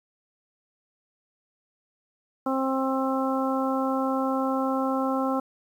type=harmonic tone; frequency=265.2 Hz; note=C4; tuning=23 cents sharp; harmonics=1 / 2 / 3 / 4 / 5; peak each=-26 / -29 / -31 / -32 / -33 dBFS; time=2.46-5.4 s; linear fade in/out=5 ms; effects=9-bit